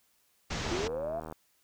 pink low-pass noise, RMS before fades -35 dBFS, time 0.5-0.88 s, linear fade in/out 10 ms, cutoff 6900 Hz, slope 48 dB/octave
click train, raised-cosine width 1 ms, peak -27 dBFS, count 55, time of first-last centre 0.64-1.324 s, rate 78.9 Hz
sine linear sweep, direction up, 326.5 to 698.5 Hz, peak -32 dBFS, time 0.71-1.2 s, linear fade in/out 5 ms
effects white hiss -70 dBFS RMS until 1.63 s

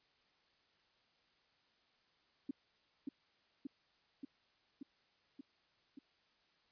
sine tone with echo, 277.2 Hz, C#4, in tune, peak -36 dBFS, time 2.49-2.51 s, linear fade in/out 5 ms, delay 580 ms, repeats 6, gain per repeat -2 dB, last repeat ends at 5.99 s, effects white hiss -74 dBFS RMS until 6.71 s + resampled to 11025 Hz

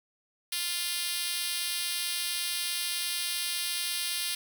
5% pulse tone with high-pass filter, 349.2 Hz, F4, in tune, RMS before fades -32 dBFS, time 0.52-4.35 s, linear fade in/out 5 ms, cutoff 4000 Hz, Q 0.62, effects none

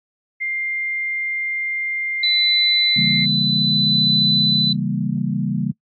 sine tone, 2100 Hz, C7, 6 cents sharp, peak -21 dBFS, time 0.4-3.26 s, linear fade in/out 20 ms
sine tone with tremolo, 4000 Hz, B7, 21 cents sharp, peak -14 dBFS, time 2.23-4.73 s, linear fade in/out 5 ms, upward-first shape sine, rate 0.63 Hz, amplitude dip 30%
sine chord, C# diminished seventh, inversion none, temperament equal with one note detuned, 138.59 / 164.81 / 198.05 / 233.1 Hz, C#3 / E3 / G3 / Bb3, 0 / 0 / +18 / 0 cents, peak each -24 / -25 / -23 / -25 dBFS, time 2.96-5.72 s, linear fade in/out 10 ms
effects noise-tail reverb RT60 0.1 s tail -22 dB re dry + AAC 64 kbps

